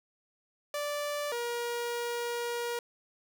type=tone pair in turn; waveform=sawtooth; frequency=585 / 475.7 Hz; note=D5 / A#4; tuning=-7 / +35 cents; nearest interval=major third; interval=358 cents; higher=first; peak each=-28 dBFS; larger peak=neither; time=0.74-1.32 / 1.32-2.79 s; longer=second; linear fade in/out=2 ms; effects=none